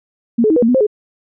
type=tone with pitch steps; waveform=sine; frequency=233.5 / 430.2 / 318 / 488 / 228.2 / 248.1 / 528 / 420.4 Hz; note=A#3 / A4 / D#4 / B4 / A#3 / B3 / C5 / G#4; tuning=+3 / -39 / +38 / -21 / -37 / +8 / +16 / +21 cents; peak=-9 dBFS; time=0.38-0.868 s; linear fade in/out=10 ms; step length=61 ms; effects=none